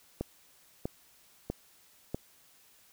click train, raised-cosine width 2 ms, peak -19 dBFS, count 4, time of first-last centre 0.21-2.145 s, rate 1.55 Hz, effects white hiss -62 dBFS RMS until 2.92 s

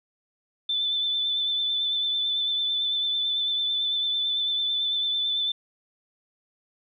sine tone with vibrato, 3520 Hz, A7, in tune, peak -23 dBFS, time 0.69-5.52 s, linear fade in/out 5 ms, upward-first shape sine, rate 9 Hz, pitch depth 23 cents each way, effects none

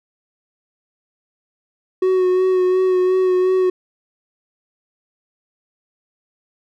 triangle tone with vibrato, 370 Hz, F#4, in tune, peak -11 dBFS, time 2.02-3.7 s, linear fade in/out 5 ms, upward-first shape sine, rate 2.8 Hz, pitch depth 22 cents each way, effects none

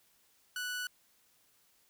sawtooth tone, 1480 Hz, F#6, in tune, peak -32 dBFS, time 0.56-0.87 s, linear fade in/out 2 ms, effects white hiss -69 dBFS RMS until 1.89 s

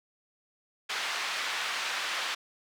pink band-pass noise, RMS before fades -33 dBFS, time 0.89-2.35 s, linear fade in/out 10 ms, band 1300 to 4200 Hz, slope 12 dB/octave, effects none

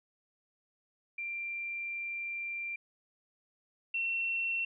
sine tone pair in turn, 2369 / 2713 Hz, D7 / E7, +14 / +49 cents, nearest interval major second, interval 235 cents, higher second, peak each -35 / -30 dBFS, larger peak second, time 1.18-2.76 / 3.94-4.65 s, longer first, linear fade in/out 5 ms, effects none

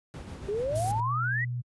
brown noise with tremolo, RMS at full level -36 dBFS, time 0.14-1 s, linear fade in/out 0 ms, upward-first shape sine, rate 7 Hz, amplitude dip 35%
sine exponential sweep, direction up, 392 to 2005 Hz, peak -27 dBFS, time 0.48-1.45 s, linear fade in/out 10 ms
sine tone with pitch glide, 110.9 to 122.34 Hz, A2 to B2, +14 to -16 cents, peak -29 dBFS, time 0.72-1.62 s, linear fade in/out 20 ms, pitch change +170 cents, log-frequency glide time 0.96-1.11 s
violet noise, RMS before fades -34 dBFS, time 0.75-0.92 s, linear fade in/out 10 ms
effects high-pass 60 Hz 12 dB/octave + resampled to 24000 Hz

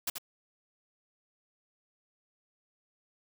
white noise with echo, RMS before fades -32 dBFS, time 0.07-0.1 s, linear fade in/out 5 ms, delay 83 ms, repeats 1, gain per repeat -6 dB, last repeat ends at 0.183 s, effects none

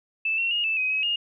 sine tone with pitch steps, 2634 / 2722 / 2856 / 2636 / 2522 / 2551 / 2842 Hz, E7 / F7 / F7 / E7 / D#7 / D#7 / F7, -2 / -45 / +38 / -1 / +23 / +43 / +30 cents, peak -22 dBFS, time 0.25-1.16 s, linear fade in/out 5 ms, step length 130 ms, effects none

